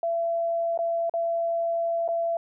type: tone with dropouts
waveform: sine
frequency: 673 Hz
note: E5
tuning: 36 cents sharp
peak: -23 dBFS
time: 0.03-2.37 s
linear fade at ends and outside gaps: 2 ms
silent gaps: 0.776-0.789 / 1.096-1.138 / 2.079-2.087 s
effects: none